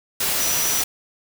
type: tone in noise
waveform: sine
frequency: 5880 Hz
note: F#8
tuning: 12 cents flat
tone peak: -24 dBFS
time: 0.4-0.82 s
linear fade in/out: 5 ms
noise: white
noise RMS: -22 dBFS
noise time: 0.2-0.84 s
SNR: -5 dB
effects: none